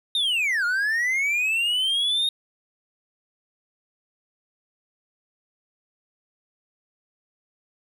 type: linear two-way sweep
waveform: triangle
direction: down then up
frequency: 3729 to 1396.9 to 3729 Hz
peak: -19 dBFS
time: 0.15-2.29 s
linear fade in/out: 2 ms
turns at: 0.65 s
effects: none